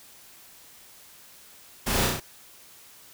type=noise with echo; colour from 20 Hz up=pink; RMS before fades=-27 dBFS; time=1.86-2.07 s; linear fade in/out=10 ms; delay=33 ms; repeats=4; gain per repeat=-2 dB; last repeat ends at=2.202 s; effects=white hiss -51 dBFS RMS until 3.13 s